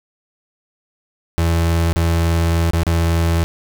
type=tone with dropouts; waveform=35% pulse; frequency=83.5 Hz; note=E2; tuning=23 cents sharp; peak=-12 dBFS; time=1.38-3.44 s; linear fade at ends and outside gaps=0 ms; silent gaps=1.93-1.96 / 2.709-2.734 / 2.833-2.867 s; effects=9-bit